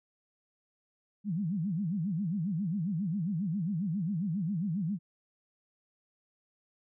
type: tone with vibrato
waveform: sine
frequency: 181.2 Hz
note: F#3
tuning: 36 cents flat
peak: -29 dBFS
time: 1.24-4.99 s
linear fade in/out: 50 ms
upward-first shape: sine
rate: 7.4 Hz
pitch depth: 270 cents each way
effects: none